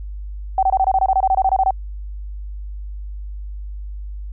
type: tone bursts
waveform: sine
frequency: 765 Hz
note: G5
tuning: 42 cents flat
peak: -12 dBFS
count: 16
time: 0.58-1.708 s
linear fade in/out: 2 ms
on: 48 ms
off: 24 ms
effects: added 50 Hz sine -27 dBFS peak until 4.32 s